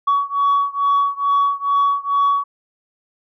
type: beating tone pair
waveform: sine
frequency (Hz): 1126 / 1128.3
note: C#6 / C#6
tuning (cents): +27 / +30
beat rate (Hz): 2.3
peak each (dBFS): -16 / -17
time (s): 0.07-2.44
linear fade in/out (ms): 10
effects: tanh soft clip ceiling -10 dBFS